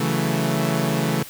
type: chord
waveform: sawtooth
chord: F# minor seventh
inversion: second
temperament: equal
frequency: 138.59 / 164.81 / 185 / 220 Hz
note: C#3 / E3 / F#3 / A3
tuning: 0 / 0 / 0 / 0 cents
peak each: -21 / -20 / -25 / -21 dBFS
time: 0-1.23 s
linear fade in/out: 5 ms
effects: white hiss -40 dBFS RMS until 1.29 s

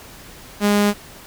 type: tone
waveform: sawtooth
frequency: 205.5 Hz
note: G#3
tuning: 18 cents flat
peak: -10 dBFS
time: 0.6-0.94 s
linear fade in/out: 50 ms
effects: pink hiss -41 dBFS RMS until 1.26 s

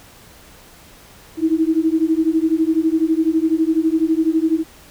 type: beating tone pair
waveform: sine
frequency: 315.3 / 327.3 Hz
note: D#4 / E4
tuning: +23 / -12 cents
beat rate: 12 Hz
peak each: -17 dBFS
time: 1.37-4.64 s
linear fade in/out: 50 ms
effects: pink hiss -45 dBFS RMS until 4.9 s

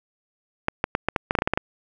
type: clicks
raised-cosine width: 0.5 ms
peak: -5 dBFS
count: 12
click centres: 0.684 / 0.841 / 0.951 / 1.086 / 1.162 / 1.309 / 1.352 / 1.388 / 1.421 / 1.475 / 1.536 / 1.575 s
effects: none

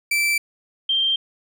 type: tone pair in turn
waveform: 40% pulse / sine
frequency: 2332 / 3163 Hz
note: D7 / G7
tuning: -13 / +15 cents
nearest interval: perfect fourth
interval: 528 cents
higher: second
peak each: -17 dBFS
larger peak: neither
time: 0.11-0.38 / 0.89-1.16 s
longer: neither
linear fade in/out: 5 ms
effects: none

